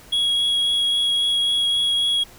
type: tone with vibrato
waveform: triangle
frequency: 3322 Hz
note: G#7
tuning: in tune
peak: -16 dBFS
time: 0.12-2.24 s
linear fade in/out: 10 ms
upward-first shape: triangle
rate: 3.7 Hz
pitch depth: 11 cents each way
effects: pink hiss -46 dBFS RMS until 2.38 s